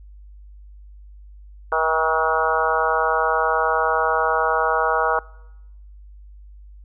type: harmonic tone with a mistuned harmonic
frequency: 160 Hz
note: D#3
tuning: 49 cents sharp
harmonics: 3 / 4 / 5 / 6 / 7 / 8 / 9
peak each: -25 / -25 / -25 / -25 / -25 / -25 / -25 dBFS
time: 1.72-5.19 s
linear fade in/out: 2 ms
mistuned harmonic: 6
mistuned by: -17 cents
effects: noise-tail reverb RT60 0.9 s tail -23 dB re dry + added 50 Hz sine -40 dBFS peak until 6.84 s